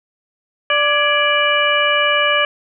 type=harmonic tone with a mistuned harmonic; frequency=587.3 Hz; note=D5; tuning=in tune; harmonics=1 / 2 / 3 / 4 / 5; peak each=-19 / -19 / -19 / -19 / -19 dBFS; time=0.7-2.45 s; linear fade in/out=2 ms; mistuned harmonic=3; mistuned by=-83 cents; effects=none